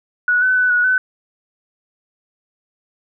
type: tone with pitch steps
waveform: sine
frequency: 1466 / 1511 / 1497 / 1461 / 1510 Hz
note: F#6 / F#6 / F#6 / F#6 / F#6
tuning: -16 / +36 / +20 / -22 / +35 cents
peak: -12 dBFS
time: 0.28-0.98 s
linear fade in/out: 2 ms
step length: 140 ms
effects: none